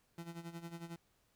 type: tone with tremolo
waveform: 30% pulse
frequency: 168.6 Hz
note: E3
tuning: 39 cents sharp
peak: -40 dBFS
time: 0.18-0.96 s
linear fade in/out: 2 ms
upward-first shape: sine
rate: 11 Hz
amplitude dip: 75%
effects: pink hiss -75 dBFS RMS until 1.35 s